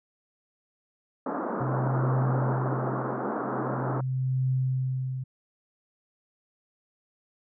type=band-pass noise; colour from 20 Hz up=pink; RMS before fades=-31 dBFS; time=1.26-4.01 s; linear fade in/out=5 ms; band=200 to 1400 Hz; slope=48 dB/octave
type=tone with tremolo; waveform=sine; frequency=130 Hz; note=C3; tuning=11 cents flat; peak=-22 dBFS; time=1.6-5.24 s; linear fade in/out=10 ms; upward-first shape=triangle; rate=0.43 Hz; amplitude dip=100%
effects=none

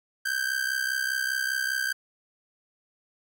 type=ring-modulated tone; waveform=45% pulse; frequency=1568 Hz; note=G6; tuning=in tune; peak=-23 dBFS; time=0.25-1.93 s; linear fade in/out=10 ms; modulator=32.5 Hz; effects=none

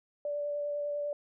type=tone with vibrato; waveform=sine; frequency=583 Hz; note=D5; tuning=13 cents flat; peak=-31 dBFS; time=0.25-1.13 s; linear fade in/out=2 ms; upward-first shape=sine; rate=10 Hz; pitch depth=11 cents each way; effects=none

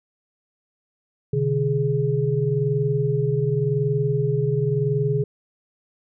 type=tone cluster; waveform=sine; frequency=129.3 / 150.2 / 417.4 Hz; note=C3 / D3 / G#4; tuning=-20 / +39 / +9 cents; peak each=-23 dBFS; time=1.33-5.24 s; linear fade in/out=5 ms; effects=none

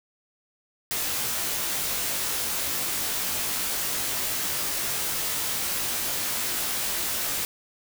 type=noise with comb filter; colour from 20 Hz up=white; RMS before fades=-28 dBFS; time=0.91-7.45 s; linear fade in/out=0 ms; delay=19 ms; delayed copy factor=-0.85; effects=none

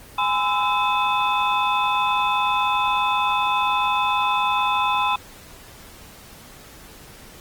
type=tone cluster; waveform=sine; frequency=826 / 1018 / 1319 / 2573 / 3530 Hz; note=G#5 / C6 / E6 / E7 / A7; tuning=-10 / -48 / +1 / -43 / +5 cents; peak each=-24 / -21 / -28 / -26 / -29 dBFS; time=0.18-5.16 s; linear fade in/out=5 ms; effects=pink hiss -44 dBFS RMS until 7.4 s + Opus 24 kbps

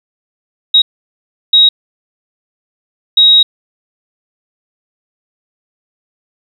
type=tone bursts at uneven times; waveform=sine; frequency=3800 Hz; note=A#7; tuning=33 cents sharp; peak=-3 dBFS; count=3; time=0.74-0.82 / 1.53-1.69 / 3.17-3.43 s; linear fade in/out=5 ms; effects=7-bit

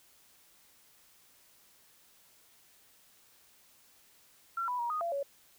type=tone with pitch steps; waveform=sine; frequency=1361 / 989 / 948 / 1240 / 682 / 560 Hz; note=F6 / B5 / A#5 / D#6 / F5 / C#5; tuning=-45 / +2 / +29 / -6 / -41 / +18 cents; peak=-31 dBFS; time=4.57-5.23 s; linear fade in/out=5 ms; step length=110 ms; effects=white hiss -63 dBFS RMS until 5.58 s

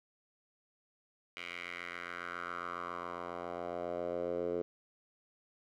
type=tone with band-pass filter sweep; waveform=10% pulse; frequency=87.31 Hz; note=F2; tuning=in tune; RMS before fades=-40 dBFS; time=1.37-4.62 s; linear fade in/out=0 ms; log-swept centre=2500 to 440 Hz; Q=3.2; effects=none

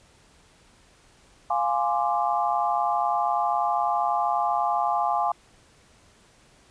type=chord; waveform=sine; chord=D half-diminished seventh; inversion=first; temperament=equal; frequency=698.5 / 830.6 / 1046.5 / 1174.7 Hz; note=F5 / Ab5 / C6 / D6; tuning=0 / 0 / 0 / 0 cents; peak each=-26 / -25 / -29 / -29 dBFS; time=1.5-5.32 s; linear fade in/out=5 ms; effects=pink hiss -57 dBFS RMS until 6.7 s + resampled to 22050 Hz

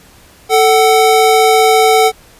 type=tone pair together; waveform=square; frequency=440 / 751.6 Hz; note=A4 / F#5; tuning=0 / +27 cents; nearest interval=major sixth; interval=927 cents; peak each=-10 dBFS; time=0.49-2.12 s; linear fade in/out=50 ms; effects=pink hiss -43 dBFS RMS until 2.39 s + resampled to 32000 Hz

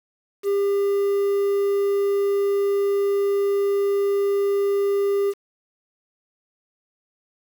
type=tone with quantisation; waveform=triangle; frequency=400 Hz; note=G4; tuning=35 cents sharp; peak=-16 dBFS; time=0.43-5.34 s; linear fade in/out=50 ms; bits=7; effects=none

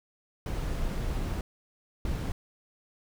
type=noise bursts at uneven times; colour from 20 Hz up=brown; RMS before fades=-31 dBFS; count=2; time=0.46-1.41 / 2.05-2.32 s; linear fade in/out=2 ms; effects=none

